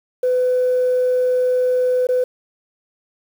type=tone with dropouts; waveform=sine; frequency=503 Hz; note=B4; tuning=32 cents sharp; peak=-13 dBFS; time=0.23-2.24 s; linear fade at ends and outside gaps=5 ms; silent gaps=2.07-2.088 s; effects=tanh soft clip ceiling -10 dBFS + 7-bit